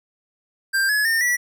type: tone with pitch steps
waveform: square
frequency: 1583 / 1696.6 / 1818.4 / 1948.9 Hz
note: G6 / G#6 / A#6 / B6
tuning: +17 / +36 / -43 / -23 cents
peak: -18 dBFS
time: 0.73-1.37 s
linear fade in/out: 20 ms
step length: 160 ms
effects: none